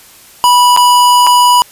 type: tone with dropouts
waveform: square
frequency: 981 Hz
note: B5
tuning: 12 cents flat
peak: -5 dBFS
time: 0.44-1.62 s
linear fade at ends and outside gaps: 0 ms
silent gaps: 0.764-0.773 / 1.267-1.271 s
effects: white hiss -39 dBFS RMS until 1.71 s + resampled to 32000 Hz